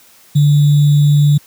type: tone with sample-and-hold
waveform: sine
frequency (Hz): 146.3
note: D3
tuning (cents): -6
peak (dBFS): -6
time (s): 0.35-1.38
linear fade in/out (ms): 10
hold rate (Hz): 3675
effects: white hiss -46 dBFS RMS until 1.46 s + high-pass 80 Hz 12 dB/octave